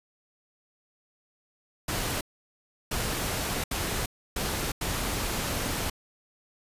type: noise bursts at uneven times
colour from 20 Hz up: pink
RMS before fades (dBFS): -30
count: 5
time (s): 1.88-2.21 / 2.91-3.64 / 3.71-4.06 / 4.36-4.72 / 4.81-5.9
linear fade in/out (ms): 5
effects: resampled to 32000 Hz